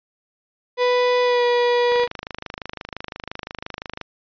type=tone with pitch glide; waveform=35% pulse; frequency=494.4 to 484.2 Hz; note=B4 to B4; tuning=+2 to -34 cents; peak=-14 dBFS; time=0.77-2.08 s; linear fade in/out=50 ms; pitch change=-36 cents; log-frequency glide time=1.23-1.44 s
type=click train; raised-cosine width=0.3 ms; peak=-14 dBFS; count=55; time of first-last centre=1.92-4.013 s; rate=25.8 Hz
effects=resampled to 11025 Hz